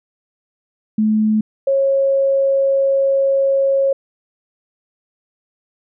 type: tone pair in turn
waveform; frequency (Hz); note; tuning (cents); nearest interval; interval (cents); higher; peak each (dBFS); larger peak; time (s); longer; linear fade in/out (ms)
sine; 215.8 / 545.7; A3 / C#5; -33 / -27; octave + major third; 1606; second; -12; neither; 0.98-1.41 / 1.67-3.93; second; 5
effects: none